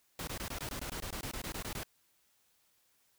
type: noise bursts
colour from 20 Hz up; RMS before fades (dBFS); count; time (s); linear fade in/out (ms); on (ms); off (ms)
pink; -40; 16; 0.19-1.834; 2; 84; 20
effects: white hiss -72 dBFS RMS until 3.18 s